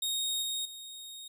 sawtooth tone with level steps, 3729 Hz, A#7, in tune, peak -27 / -29 / -40 dBFS, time 0.02-1.28 s, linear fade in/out 5 ms, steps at 0.42 / 0.65 s, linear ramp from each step 5 ms, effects none

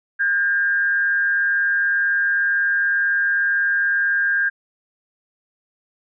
sine tone with frequency modulation, 1609 Hz, G6, 45 cents sharp, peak -16 dBFS, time 0.19-4.5 s, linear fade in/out 20 ms, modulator 149 Hz, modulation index 0.41, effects none

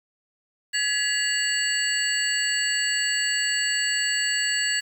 sine tone cluster, 1695 / 1972 / 2829 / 4478 / 7820 Hz, G#6 / B6 / F7 / C#8 / B8, +35 / -3 / +22 / +17 / -18 cents, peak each -26 / -30 / -29 / -29 / -28 dBFS, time 0.73-4.81 s, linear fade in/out 20 ms, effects 8-bit

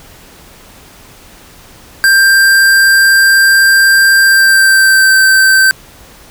square tone with pitch glide, 1582 to 1552.1 Hz, G6 to G6, +15 to -18 cents, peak -5 dBFS, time 2.04-5.71 s, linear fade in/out 0 ms, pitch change -33 cents, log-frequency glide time 4.23-5.15 s, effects pink hiss -38 dBFS RMS until 6.3 s

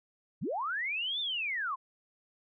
sine linear two-way sweep, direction up then down, 95.8 to 3628 to 984 Hz, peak -31 dBFS, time 0.41-1.76 s, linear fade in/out 20 ms, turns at 1.2 s, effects none

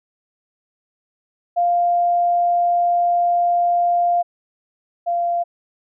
sine tone pair in turn, 698.5 / 692.1 Hz, F5 / F5, 0 / -16 cents, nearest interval unison, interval 16 cents, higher first, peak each -14 / -17 dBFS, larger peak first, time 1.56-4.23 / 5.06-5.44 s, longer first, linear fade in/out 20 ms, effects none

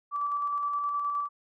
sine tone with tremolo, 1158 Hz, D6, 25 cents flat, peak -26 dBFS, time 0.11-1.29 s, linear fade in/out 50 ms, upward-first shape square, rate 9.6 Hz, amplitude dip 25%, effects none

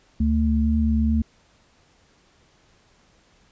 sine tone pair together, 73.42 / 222.8 Hz, D2 / A3, 0 / +22 cents, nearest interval octave + perfect fifth, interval 1922 cents, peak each -20 dBFS, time 0.2-1.22 s, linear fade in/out 5 ms, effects pink hiss -59 dBFS RMS until 3.51 s + resampled to 16000 Hz

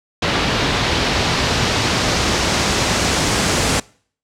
pink noise with low-pass filter sweep, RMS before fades -17 dBFS, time 0.22-3.8 s, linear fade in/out 5 ms, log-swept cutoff 3800 to 7800 Hz, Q 1.2, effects noise-tail reverb RT60 0.5 s tail -24 dB re dry + high-pass 60 Hz 12 dB/octave

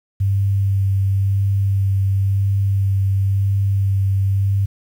sine tone with vibrato, 98 Hz, G2, in tune, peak -14 dBFS, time 0.2-4.66 s, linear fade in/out 10 ms, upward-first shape sine, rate 0.96 Hz, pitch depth 13 cents each way, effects 8-bit

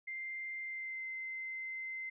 sine tone with pitch glide, 2093 to 2071 Hz, C7 to C7, 0 to -18 cents, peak -39 dBFS, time 0.07-2.1 s, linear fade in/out 10 ms, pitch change -18 cents, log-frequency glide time 0.62-1.06 s, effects none

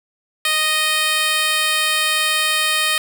10% pulse tone with high-pass filter, 621 Hz, D#5, 3 cents flat, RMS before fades -18 dBFS, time 0.45-2.98 s, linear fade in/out 2 ms, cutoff 1300 Hz, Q 0.53, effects none

